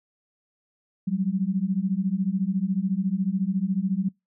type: beating tone pair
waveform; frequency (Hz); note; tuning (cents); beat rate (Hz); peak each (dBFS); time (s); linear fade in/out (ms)
sine; 182.8 / 196.8; F#3 / G3; -21 / +7; 14; -25; 1.07-4.09; 10
effects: noise-tail reverb RT60 0.2 s tail -26 dB re dry